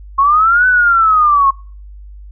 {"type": "linear two-way sweep", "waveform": "sine", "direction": "up then down", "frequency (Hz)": [1075, 1513, 1075], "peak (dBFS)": -7, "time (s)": [0.18, 1.51], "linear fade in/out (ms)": 10, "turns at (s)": 0.67, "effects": ["noise-tail reverb RT60 0.4 s tail -23 dB re dry", "added 50 Hz sine -31 dBFS peak until 2.31 s"]}